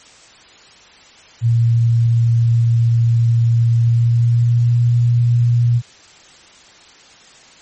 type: tone with pitch glide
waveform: sine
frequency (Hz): 116.54 to 119.4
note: A#2 to A#2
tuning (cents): 0 to +42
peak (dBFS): -10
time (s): 1.41-5.82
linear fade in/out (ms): 50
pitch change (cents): +42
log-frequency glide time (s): 3.76-4.77
effects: white hiss -44 dBFS RMS until 7.61 s + MP3 32 kbps